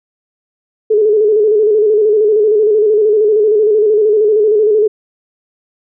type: tone with vibrato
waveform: sine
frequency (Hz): 425.4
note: G#4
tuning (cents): +42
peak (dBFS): -7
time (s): 0.9-4.88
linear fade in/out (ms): 10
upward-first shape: square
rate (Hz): 13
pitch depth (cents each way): 51
effects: none